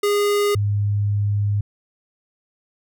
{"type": "tone pair in turn", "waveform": ["square", "sine"], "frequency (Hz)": [410, 102.5], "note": ["G#4", "G#2"], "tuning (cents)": [-22, -22], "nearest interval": "2 octaves", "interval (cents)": 2400, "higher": "first", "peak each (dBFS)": -17, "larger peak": "neither", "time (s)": [[0.03, 0.55], [0.55, 1.61]], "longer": "second", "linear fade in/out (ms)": 5, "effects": []}